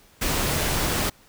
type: noise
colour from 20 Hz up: pink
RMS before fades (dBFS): -24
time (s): 0.21-1.1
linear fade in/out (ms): 10
effects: pink hiss -55 dBFS RMS until 1.28 s